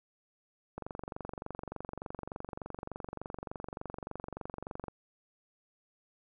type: click train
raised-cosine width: 1 ms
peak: -25 dBFS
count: 97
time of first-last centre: 0.78-4.883 s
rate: 23.4 Hz
effects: none